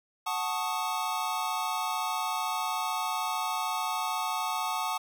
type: chord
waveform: square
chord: D# half-diminished seventh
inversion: first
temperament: equal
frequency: 740 / 880 / 1108.7 / 1244.5 Hz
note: F#5 / A5 / C#6 / D#6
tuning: 0 / 0 / 0 / 0 cents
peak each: -36 / -34 / -36 / -36 dBFS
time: 0.26-4.98 s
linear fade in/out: 10 ms
effects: none